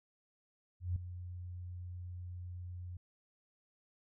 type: tone with ADSR envelope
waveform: sine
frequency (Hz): 89.2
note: F2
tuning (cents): +37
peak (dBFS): -30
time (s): 0.8-2.97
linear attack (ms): 160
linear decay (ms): 4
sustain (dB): -12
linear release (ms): 4
effects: none